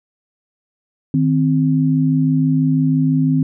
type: tone pair together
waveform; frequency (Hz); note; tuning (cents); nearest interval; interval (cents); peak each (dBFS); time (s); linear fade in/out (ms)
sine; 155.55 / 261.6; D#3 / C4; 0 / 0; major sixth; 900; -15; 1.14-3.43; 2
effects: none